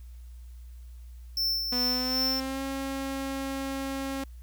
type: tone with tremolo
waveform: square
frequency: 5360 Hz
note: E8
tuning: 28 cents sharp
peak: -25 dBFS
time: 1.37-2.4 s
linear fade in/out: 2 ms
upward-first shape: sine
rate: 2.6 Hz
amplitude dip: 45%
type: tone with pitch glide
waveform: sawtooth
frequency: 247.1 to 271 Hz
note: B3 to C#4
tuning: +1 to -39 cents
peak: -27 dBFS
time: 1.72-4.24 s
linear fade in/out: 5 ms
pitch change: +160 cents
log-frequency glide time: 1.82-2.63 s
effects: added 60 Hz sine -42 dBFS peak until 4.42 s + white hiss -65 dBFS RMS until 4.42 s